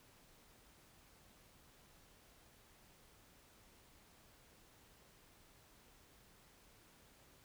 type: silence
effects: pink hiss -66 dBFS RMS until 7.44 s